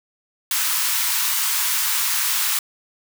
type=high-pass noise; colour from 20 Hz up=white; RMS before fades=-21 dBFS; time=0.51-2.59 s; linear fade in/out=2 ms; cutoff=870 Hz; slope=96 dB/octave; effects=none